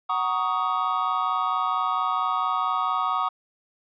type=chord; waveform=triangle; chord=D# minor seventh; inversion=first; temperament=just; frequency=746.7 / 933.4 / 1120.1 / 1244.5 Hz; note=F#5 / A#5 / C#6 / D#6; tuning=+16 / +2 / +18 / 0 cents; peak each=-28 / -29 / -25 / -24 dBFS; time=0.09-3.29 s; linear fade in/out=10 ms; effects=resampled to 11025 Hz